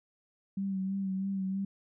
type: tone with vibrato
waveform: sine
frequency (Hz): 192.9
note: G3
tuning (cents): -28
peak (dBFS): -30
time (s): 0.57-1.65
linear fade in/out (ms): 5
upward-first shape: sine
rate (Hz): 3.1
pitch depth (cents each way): 33
effects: none